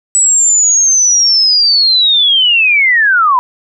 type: linear sweep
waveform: sine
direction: down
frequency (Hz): 7910 to 964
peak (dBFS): -6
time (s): 0.15-3.39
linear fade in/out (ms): 0
effects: none